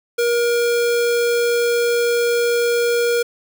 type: tone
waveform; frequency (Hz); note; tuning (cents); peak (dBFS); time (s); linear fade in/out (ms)
square; 474.5; A#4; +31; -16; 0.18-3.23; 10
effects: 7-bit